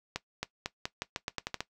accelerating click train, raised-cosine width 0.2 ms, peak -15 dBFS, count 11, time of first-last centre 0.16-1.606 s, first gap 270 ms, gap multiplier 0.85, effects noise-tail reverb RT60 0.1 s tail -17 dB re dry

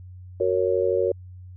sine chord, F# major, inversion none, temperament just, 370 / 462.5 / 555 Hz, F#4 / A#4 / C#5, 0 / -14 / +2 cents, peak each -24 / -23 / -24 dBFS, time 0.4-1.12 s, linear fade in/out 5 ms, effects added 91 Hz sine -39 dBFS peak until 1.56 s

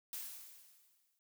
blue noise with exponential decay, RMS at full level -42 dBFS, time 0.13-1.19 s, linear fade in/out 1 ms, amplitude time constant 230 ms, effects noise-tail reverb RT60 0.2 s tail -26 dB re dry

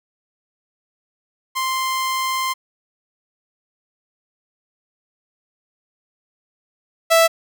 sawtooth tone pair in turn, 1046.5 / 659.3 Hz, C6 / E5, 0 / 0 cents, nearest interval minor sixth, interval 800 cents, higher first, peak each -16 / -7 dBFS, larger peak second, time 1.55-2.54 / 7.1-7.28 s, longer first, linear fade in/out 20 ms, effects none

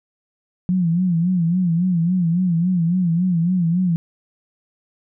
sine tone with vibrato, 174.8 Hz, F3, 2 cents sharp, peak -15 dBFS, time 0.69-3.96 s, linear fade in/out 0 ms, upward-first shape sine, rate 3.6 Hz, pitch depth 110 cents each way, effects none

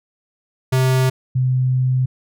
square / sine tone pair in turn, 130 / 128.51 Hz, C3 / C3, -11 / -31 cents, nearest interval unison, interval 20 cents, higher first, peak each -14 dBFS, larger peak neither, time 0.72-1.1 / 1.35-2.06 s, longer second, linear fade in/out 10 ms, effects none

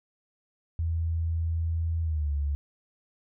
sine tone with pitch glide, 82.41 to 71.74 Hz, E2 to D2, 0 to -40 cents, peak -25 dBFS, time 0.79-2.55 s, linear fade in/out 0 ms, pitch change -240 cents, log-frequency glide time 2.02-2.32 s, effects none

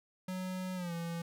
square tone with pitch glide, 185 to 168.67 Hz, F#3 to E3, 0 to +40 cents, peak -37 dBFS, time 0.28-1.22 s, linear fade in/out 5 ms, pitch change -160 cents, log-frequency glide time 0.75-0.93 s, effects none

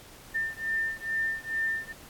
sine beating tone pair, 1795 / 1797.3 Hz, A6 / A6, +34 / +36 cents, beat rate 2.3 Hz, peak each -31 dBFS, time 0.34-1.93 s, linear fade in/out 20 ms, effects pink hiss -50 dBFS RMS until 2.09 s + AAC 64 kbps

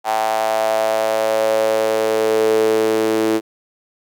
sawtooth tone with high-pass filter sweep, 110 Hz, A2, in tune, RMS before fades -17 dBFS, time 0.04-3.41 s, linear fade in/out 50 ms, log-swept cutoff 770 to 360 Hz, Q 6.6, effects none

